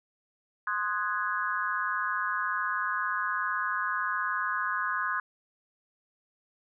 sine chord, Ab dominant seventh, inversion first, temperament equal, 1046.5 / 1244.5 / 1480 / 1661.2 Hz, C6 / Eb6 / Gb6 / Ab6, 0 / 0 / 0 / 0 cents, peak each -33 dBFS, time 0.67-5.2 s, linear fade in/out 2 ms, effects none

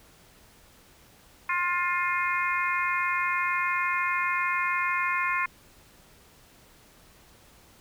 harmonic tone, 353.4 Hz, F4, 21 cents sharp, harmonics 3 / 4 / 5 / 6 / 7, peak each -28 / -33 / -32 / -30 / -33 dBFS, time 1.49-5.46 s, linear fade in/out 5 ms, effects pink hiss -56 dBFS RMS until 7.8 s

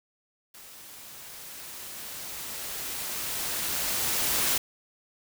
white noise with level ramp, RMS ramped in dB -48 to -25 dBFS, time 0.54-4.58 s, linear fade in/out 5 ms, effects none

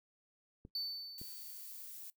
clicks, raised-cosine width 3 ms, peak -37 dBFS, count 2, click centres 0.651 / 1.215 s
triangle tone with exponential decay, 4520 Hz, C#8, 33 cents sharp, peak -34 dBFS, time 0.75-1.95 s, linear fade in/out 2 ms, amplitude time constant 260 ms
violet noise, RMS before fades -49 dBFS, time 1.18-2.1 s, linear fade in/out 0 ms
effects noise-tail reverb RT60 0.1 s tail -18 dB re dry

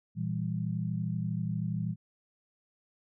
sine chord, E diminished, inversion second, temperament equal with one note detuned, 116.54 / 164.81 / 197.36 Hz, Bb2 / E3 / G3, 0 / 0 / +12 cents, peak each -34 / -33 / -36 dBFS, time 0.15-1.96 s, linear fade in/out 50 ms, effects none

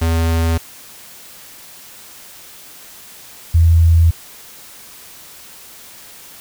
square / sine tone pair in turn, 82.41 / 82.89 Hz, E2 / E2, 0 / +10 cents, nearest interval unison, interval 10 cents, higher second, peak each -14 / -7 dBFS, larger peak second, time 0.01-0.58 / 3.54-4.11 s, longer neither, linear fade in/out 10 ms, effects white hiss -39 dBFS RMS until 6.4 s

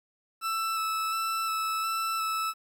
40% pulse tone with vibrato, 1318.5 Hz, E6, in tune, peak -27 dBFS, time 0.41-2.54 s, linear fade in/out 50 ms, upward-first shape square, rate 1.4 Hz, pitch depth 12 cents each way, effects 10-bit

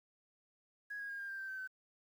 sine tone with pitch steps, 1662 / 1642 / 1622.2 / 1602.6 / 1583.3 / 1564.2 / 1545.3 / 1526.7 Hz, G#6 / G#6 / G#6 / G6 / G6 / G6 / G6 / G6, +1 / -20 / -41 / +38 / +17 / -4 / -25 / -46 cents, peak -40 dBFS, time 0.9-1.676 s, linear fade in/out 10 ms, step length 97 ms, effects tanh soft clip ceiling -36 dBFS + 11-bit

